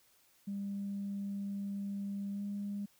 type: tone with pitch glide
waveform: sine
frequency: 199.6 to 202.4 Hz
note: G3 to G#3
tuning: +32 to -44 cents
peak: -35 dBFS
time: 0.47-2.86 s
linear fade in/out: 10 ms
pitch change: +24 cents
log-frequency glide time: 2.33-2.41 s
effects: tanh soft clip ceiling -31 dBFS + white hiss -68 dBFS RMS until 2.99 s